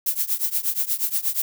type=noise with tremolo; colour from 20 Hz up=violet; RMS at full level=-20 dBFS; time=0.06-1.42 s; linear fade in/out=5 ms; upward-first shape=triangle; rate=8.4 Hz; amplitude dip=95%; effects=none